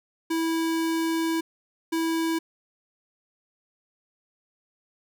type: tone bursts at uneven times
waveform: square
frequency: 327.2 Hz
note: E4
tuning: 13 cents flat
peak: -24 dBFS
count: 2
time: 0.3-1.41 / 1.92-2.39 s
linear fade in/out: 10 ms
effects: none